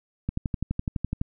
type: click train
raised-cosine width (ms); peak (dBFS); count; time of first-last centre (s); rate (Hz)
5; -14; 12; 0.29-1.214; 11.9
effects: none